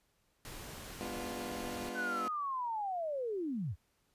pink noise, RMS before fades -47 dBFS, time 0.45-1.89 s, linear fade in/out 0 ms
20% pulse chord, G# diminished seventh, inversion none, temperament equal with one note detuned, 203.3 / 246.9 / 293.7 / 349.2 Hz, G#3 / B3 / D4 / F4, -37 / 0 / 0 / 0 cents, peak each -42 / -38 / -44 / -39 dBFS, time 1.01-2.28 s, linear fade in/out 0 ms
sine linear sweep, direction down, 1534 to 69.3 Hz, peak -34 dBFS, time 1.94-3.76 s, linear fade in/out 50 ms
effects pink hiss -75 dBFS RMS until 4.14 s + resampled to 32000 Hz

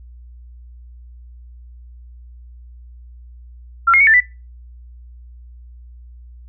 sine tone with pitch steps, 1366 / 2143 / 2233 / 1776 / 1980 Hz, F6 / C7 / C#7 / A6 / B6, -39 / +41 / +12 / +16 / +4 cents, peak -8 dBFS, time 3.87-4.205 s, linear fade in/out 10 ms, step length 67 ms, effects noise-tail reverb RT60 0.3 s tail -22 dB re dry + added 60 Hz sine -37 dBFS peak until 6.48 s

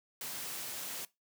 white noise, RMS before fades -41 dBFS, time 0.21-1.05 s, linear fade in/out 2 ms, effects noise-tail reverb RT60 0.2 s tail -20 dB re dry + high-pass 100 Hz 12 dB/octave

